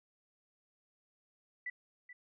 sine tone with echo, 1975.5 Hz, B6, in tune, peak -37 dBFS, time 1.66-1.7 s, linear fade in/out 5 ms, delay 430 ms, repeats 1, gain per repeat -12 dB, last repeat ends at 2.13 s, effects none

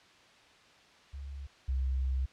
sine tone pair in turn, 69.3 / 65.41 Hz, C#2 / C2, 0 / 0 cents, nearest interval minor second, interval 100 cents, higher first, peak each -39 / -28 dBFS, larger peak second, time 1.13-1.47 / 1.68-2.26 s, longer second, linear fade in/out 10 ms, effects white hiss -59 dBFS RMS until 2.32 s + low-pass 4000 Hz 12 dB/octave

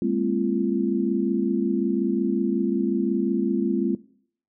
sine tone cluster, 202.4 / 227.9 / 263.4 / 341.9 Hz, G#3 / A#3 / C4 / F4, -44 / -39 / +12 / -37 cents, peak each -26 dBFS, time 0.02-3.95 s, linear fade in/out 2 ms, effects noise-tail reverb RT60 0.6 s tail -20 dB re dry

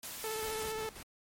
white noise, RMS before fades -43 dBFS, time 0.03-0.72 s, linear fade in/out 2 ms
sawtooth tone with vibrato, 438.1 Hz, A4, 7 cents flat, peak -32 dBFS, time 0.24-0.89 s, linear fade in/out 0 ms, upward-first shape sine, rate 15 Hz, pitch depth 22 cents each way
click train, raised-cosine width 2 ms, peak -40 dBFS, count 15, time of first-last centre 0.36-0.822 s, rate 30.3 Hz
pink noise with tremolo, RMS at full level -47 dBFS, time 0.42-1.03 s, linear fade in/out 5 ms, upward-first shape square, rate 5.6 Hz, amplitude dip 55%
effects MP3 64 kbps

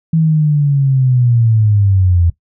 sine linear sweep, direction down, 163.4 to 83.2 Hz, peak -8 dBFS, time 0.13-2.3 s, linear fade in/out 5 ms, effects noise-tail reverb RT60 0.1 s tail -17 dB re dry

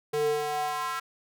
square tone with high-pass filter sweep, 148.8 Hz, D3, 23 cents sharp, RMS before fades -29 dBFS, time 0.13-1 s, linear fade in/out 10 ms, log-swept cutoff 360 to 1300 Hz, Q 3.9, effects none

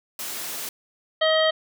white high-pass noise, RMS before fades -32 dBFS, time 0.19-0.69 s, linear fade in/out 2 ms, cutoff 180 Hz, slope 12 dB/octave
harmonic tone, 633 Hz, D#5, 30 cents sharp, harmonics 1 / 2 / 3 / 5 / 6 / 7, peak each -19 / -28 / -26 / -24 / -34 / -36 dBFS, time 1.21-1.51 s, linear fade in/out 10 ms
effects none

